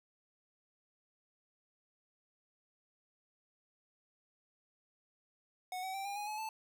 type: tone with pitch steps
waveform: square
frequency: 736 / 758 / 780.7 / 804 / 828 / 852.8 / 878.3 Hz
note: F#5 / F#5 / G5 / G5 / G#5 / G#5 / A5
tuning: -9 / +42 / -7 / +44 / -5 / +46 / -3 cents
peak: -39 dBFS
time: 5.72-6.49 s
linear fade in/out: 2 ms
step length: 110 ms
effects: none